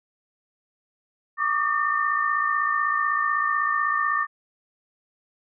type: tone cluster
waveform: sine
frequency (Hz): 1151 / 1207 / 1809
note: D6 / D6 / A6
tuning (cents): -35 / +47 / +48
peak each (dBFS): -25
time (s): 1.37-4.27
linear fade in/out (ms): 50
effects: none